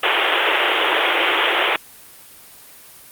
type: band-pass noise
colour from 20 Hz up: white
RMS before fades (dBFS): -17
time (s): 0.03-1.76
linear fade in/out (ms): 2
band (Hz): 320 to 3400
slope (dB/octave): 96
effects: white hiss -43 dBFS RMS until 3.11 s + Opus 32 kbps